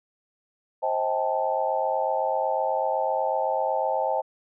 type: chord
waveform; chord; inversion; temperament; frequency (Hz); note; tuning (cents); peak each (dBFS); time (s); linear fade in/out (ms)
sine; A half-diminished seventh; first; just; 528 / 633.6 / 792 / 880; C5 / Eb5 / G5 / A5; +16 / +31 / +18 / 0; -28; 0.82-4.22; 20
effects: none